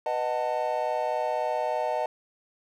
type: chord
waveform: triangle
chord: B dominant seventh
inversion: none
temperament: just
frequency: 493.9 / 617.4 / 740.8 / 889 Hz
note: B4 / D#5 / F#5 / A5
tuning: 0 / -14 / +2 / +18 cents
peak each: -32 / -27 / -30 / -29 dBFS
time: 0.06-2.06 s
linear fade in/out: 2 ms
effects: none